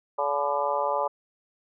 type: harmonic tone with a mistuned harmonic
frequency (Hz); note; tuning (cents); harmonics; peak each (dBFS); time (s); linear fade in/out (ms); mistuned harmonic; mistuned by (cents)
143.1; D3; -45; 3 / 4 / 5 / 6 / 7 / 8; -35 / -28 / -35 / -29 / -29 / -33; 0.18-1.08; 10; 8; +66
effects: none